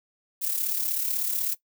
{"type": "noise with amplitude modulation", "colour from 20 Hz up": "violet", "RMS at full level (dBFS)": -25, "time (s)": [0.41, 1.55], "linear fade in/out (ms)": 20, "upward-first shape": "sine", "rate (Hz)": 36.1, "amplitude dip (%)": 55, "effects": ["noise-tail reverb RT60 0.1 s tail -17 dB re dry"]}